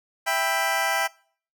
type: chord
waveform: 20% pulse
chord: E minor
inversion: none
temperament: just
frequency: 659.3 / 791.1 / 988.9 Hz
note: E5 / G5 / B5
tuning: 0 / +16 / +2 cents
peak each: -22 / -20 / -24 dBFS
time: 0.26-1.08 s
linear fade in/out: 20 ms
effects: noise-tail reverb RT60 0.5 s tail -24 dB re dry